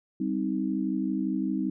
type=chord; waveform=sine; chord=C minor; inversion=second; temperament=just; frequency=196.22 / 261.6 / 314 Hz; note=G3 / C4 / Eb4; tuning=+2 / 0 / +16 cents; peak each=-30 dBFS; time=0.2-1.7 s; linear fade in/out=5 ms; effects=none